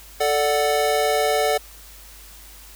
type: chord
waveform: square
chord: D major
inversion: second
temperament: equal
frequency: 440 / 587.3 / 740 Hz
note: A4 / D5 / F#5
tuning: 0 / 0 / 0 cents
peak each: -23 dBFS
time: 0.2-1.58 s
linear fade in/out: 10 ms
effects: added 50 Hz sine -45 dBFS peak until 2.75 s + white hiss -45 dBFS RMS until 2.75 s